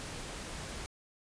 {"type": "noise", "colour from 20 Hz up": "pink", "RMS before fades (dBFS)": -42, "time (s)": [0, 0.86], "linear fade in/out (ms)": 0, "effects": ["resampled to 22050 Hz"]}